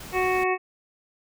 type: noise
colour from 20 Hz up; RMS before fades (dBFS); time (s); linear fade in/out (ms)
pink; -40; 0-0.44; 5
type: harmonic tone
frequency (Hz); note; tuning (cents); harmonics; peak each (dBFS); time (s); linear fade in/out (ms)
370; F#4; 0; 1 / 2 / 3 / 5 / 6 / 7; -24 / -27 / -29 / -31 / -32 / -32; 0.12-0.58; 50
effects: none